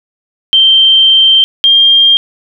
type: tone pair in turn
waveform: sine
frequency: 3136 / 3202 Hz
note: G7 / G7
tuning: 0 / +36 cents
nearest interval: unison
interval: 36 cents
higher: second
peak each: -3 dBFS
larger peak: neither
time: 0.53-1.44 / 1.64-2.17 s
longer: first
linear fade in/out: 0 ms
effects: none